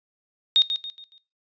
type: tone with echo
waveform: sine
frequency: 3703 Hz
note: A#7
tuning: 12 cents flat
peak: -13 dBFS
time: 0.56-0.62 s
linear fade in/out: 0 ms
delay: 140 ms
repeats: 4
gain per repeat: -9 dB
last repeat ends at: 1.18 s
effects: noise-tail reverb RT60 0.3 s tail -20 dB re dry + resampled to 16000 Hz